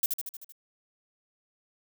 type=noise with echo; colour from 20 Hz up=violet; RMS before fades=-25 dBFS; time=0.03-0.06 s; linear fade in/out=2 ms; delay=77 ms; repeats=6; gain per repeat=-4 dB; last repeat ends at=0.522 s; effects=none